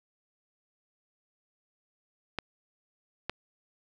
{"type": "clicks", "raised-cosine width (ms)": 0.3, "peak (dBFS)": -15, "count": 2, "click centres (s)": [2.387, 3.296], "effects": []}